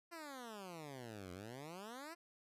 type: exponential two-way sweep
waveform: 10% pulse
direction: down then up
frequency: 349.2 to 87.31 to 349.2 Hz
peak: -40 dBFS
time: 0.11-2.15 s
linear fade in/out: 20 ms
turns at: 1.32 s
effects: resampled to 32000 Hz